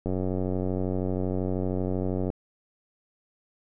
click train, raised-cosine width 2 ms, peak -16 dBFS, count 209, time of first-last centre 0.06-2.301 s, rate 92.8 Hz, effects none

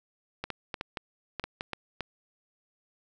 clicks, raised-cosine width 0.3 ms, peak -17 dBFS, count 10, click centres 0.44 / 0.503 / 0.742 / 0.811 / 0.972 / 1.397 / 1.44 / 1.609 / 1.733 / 2.007 s, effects none

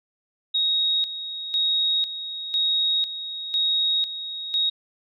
sine tone with tremolo, 3768 Hz, A#7, 18 cents sharp, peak -19 dBFS, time 0.54-4.7 s, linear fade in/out 10 ms, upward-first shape square, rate 1 Hz, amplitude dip 70%, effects none

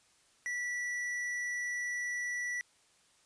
sine tone with hard clipping, 1955 Hz, B6, 18 cents flat, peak -35 dBFS, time 0.46-2.61 s, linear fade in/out 0 ms, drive 7 dB, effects white hiss -67 dBFS RMS until 3.25 s + resampled to 22050 Hz

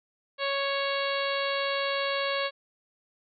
harmonic tone, 554.4 Hz, C#5, in tune, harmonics 1 / 2 / 3 / 4 / 5 / 6 / 7 / 8, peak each -30 / -33 / -35 / -36 / -37 / -38 / -38 / -39 dBFS, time 0.38-2.51 s, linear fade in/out 50 ms, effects none

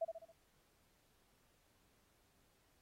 sine tone with echo, 659.3 Hz, E5, in tune, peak -34 dBFS, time 0.01-0.05 s, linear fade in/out 10 ms, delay 68 ms, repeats 4, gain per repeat -6 dB, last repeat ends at 0.322 s, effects pink hiss -75 dBFS RMS until 2.81 s + AAC 48 kbps

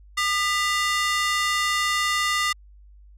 sawtooth ring-modulated tone, 1600 Hz, G6, 35 cents sharp, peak -14 dBFS, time 0.17-2.53 s, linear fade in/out 10 ms, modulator 387 Hz, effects added 50 Hz sine -46 dBFS peak until 3.17 s + low-pass 9000 Hz 12 dB/octave

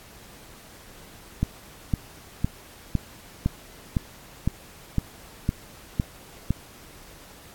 click train, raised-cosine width 5 ms, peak -9 dBFS, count 11, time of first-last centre 1.43-6.506 s, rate 1.97 Hz, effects pink hiss -48 dBFS RMS until 7.54 s + AAC 64 kbps

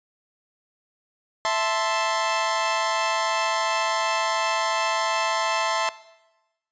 sawtooth chord, A minor, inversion second, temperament equal, 659.3 / 880 / 1046.5 Hz, E5 / A5 / C6, 0 / 0 / 0 cents, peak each -22 dBFS, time 1.45-5.89 s, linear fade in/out 0 ms, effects noise-tail reverb RT60 1.0 s tail -18 dB re dry + resampled to 16000 Hz

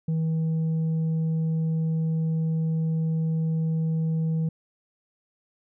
sine tone with tanh clipping, 160.8 Hz, E3, 43 cents flat, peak -23 dBFS, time 0.08-4.49 s, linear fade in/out 5 ms, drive 3 dB, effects none

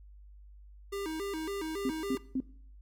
square tone with vibrato, 355.4 Hz, F4, 30 cents sharp, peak -35 dBFS, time 0.92-2.18 s, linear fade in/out 10 ms, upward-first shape square, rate 3.6 Hz, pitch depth 200 cents each way
sine tone bursts, 261.6 Hz, C4, in tune, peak -28 dBFS, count 3, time 1.85-2.403 s, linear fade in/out 2 ms, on 51 ms, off 200 ms
effects noise-tail reverb RT60 0.6 s tail -19 dB re dry + added 50 Hz sine -50 dBFS peak until 2.81 s

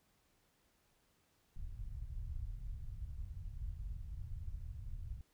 pink low-pass noise, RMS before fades -44 dBFS, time 1.56-5.21 s, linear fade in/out 2 ms, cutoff 100 Hz, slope 24 dB/octave, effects pink hiss -75 dBFS RMS until 5.33 s

